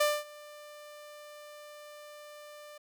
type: tone with ADSR envelope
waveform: sawtooth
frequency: 594 Hz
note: D5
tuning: 20 cents sharp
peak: -19 dBFS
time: 0-2.78 s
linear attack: 8 ms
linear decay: 230 ms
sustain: -24 dB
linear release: 7 ms
effects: none